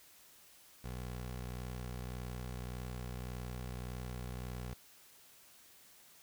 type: tone with vibrato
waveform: 20% pulse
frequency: 61.74 Hz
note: B1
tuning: in tune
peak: -36 dBFS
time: 0.84-4.74 s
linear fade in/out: 5 ms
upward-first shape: sine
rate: 2.6 Hz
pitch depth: 10 cents each way
effects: white hiss -61 dBFS RMS until 6.22 s